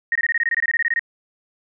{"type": "tone bursts", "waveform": "sine", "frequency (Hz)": 1864.7, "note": "A#6", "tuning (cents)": 0, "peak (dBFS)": -16, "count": 16, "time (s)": [0.12, 0.994], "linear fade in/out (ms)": 2, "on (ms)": 34, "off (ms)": 22, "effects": []}